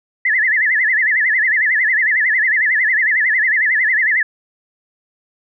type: tone with vibrato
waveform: sine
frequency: 1882 Hz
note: A#6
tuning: 16 cents sharp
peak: -12 dBFS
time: 0.25-4.23 s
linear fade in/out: 5 ms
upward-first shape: sine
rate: 11 Hz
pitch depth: 180 cents each way
effects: none